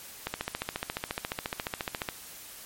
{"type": "click train", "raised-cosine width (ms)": 0.3, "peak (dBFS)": -14, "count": 27, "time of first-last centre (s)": [0.27, 2.088], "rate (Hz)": 14.3, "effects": ["white hiss -46 dBFS RMS until 2.65 s", "MP3 64 kbps"]}